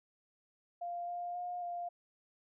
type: tone with pitch steps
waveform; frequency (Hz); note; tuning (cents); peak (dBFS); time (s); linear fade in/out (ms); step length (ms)
sine; 697 / 703 / 712 / 699; F5 / F5 / F5 / F5; -4 / +11 / +33 / +1; -37; 0.81-1.89; 10; 270
effects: none